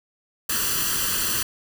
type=noise with comb filter; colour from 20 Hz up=white; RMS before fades=-24 dBFS; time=0.49-1.43 s; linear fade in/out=5 ms; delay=0.67 ms; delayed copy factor=+0.75; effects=none